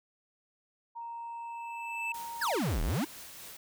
sine tone, 932.3 Hz, A#5, in tune, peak -38 dBFS, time 0.95-2.61 s, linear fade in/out 20 ms
triangle tone with exponential growth, 2637 Hz, E7, in tune, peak -29 dBFS, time 1.01-2.12 s, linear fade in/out 2 ms, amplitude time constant 240 ms
white noise with tremolo, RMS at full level -46 dBFS, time 2.14-3.57 s, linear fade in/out 5 ms, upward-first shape triangle, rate 4 Hz, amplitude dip 30%
square exponential two-way sweep, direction down then up, 1864.7 to 34.65 to 344.4 Hz, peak -29 dBFS, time 2.41-3.05 s, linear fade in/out 10 ms, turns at 2.82 s
effects none

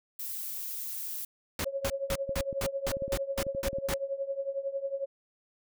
violet noise, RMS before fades -37 dBFS, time 0.19-1.25 s, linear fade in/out 5 ms
pink noise bursts, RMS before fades -32 dBFS, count 10, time 1.59-3.94 s, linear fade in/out 2 ms, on 55 ms, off 200 ms
sine tone with tremolo, 549 Hz, C#5, 17 cents flat, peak -27 dBFS, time 1.65-5.06 s, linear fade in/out 20 ms, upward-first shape triangle, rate 11 Hz, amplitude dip 90%
clicks, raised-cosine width 3 ms, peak -27 dBFS, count 12, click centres 2.293 / 2.363 / 2.528 / 2.969 / 3.022 / 3.08 / 3.128 / 3.467 / 3.549 / 3.731 / 3.785 / 3.896 s
effects none

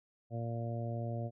harmonic tone, 116.54 Hz, A#2, in tune, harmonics 1 / 2 / 3 / 4 / 5 / 6, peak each -36 / -44 / -48 / -49 / -44 / -47 dBFS, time 0.3-1.31 s, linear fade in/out 50 ms, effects none

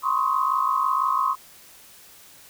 sine tone cluster, 1014 / 1060 / 1118 / 1260 Hz, B5 / C6 / C#6 / D#6, +45 / +22 / +14 / +21 cents, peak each -27 / -23 / -26 / -26 dBFS, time 0.02-1.36 s, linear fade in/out 50 ms, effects white hiss -49 dBFS RMS until 2.49 s

